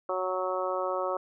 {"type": "harmonic tone", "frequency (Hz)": 185, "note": "F#3", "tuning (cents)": 0, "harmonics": [2, 3, 4, 5, 6, 7], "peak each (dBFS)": [-35, -31, -37, -38, -35, -36], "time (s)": [0.09, 1.17], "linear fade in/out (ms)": 2, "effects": []}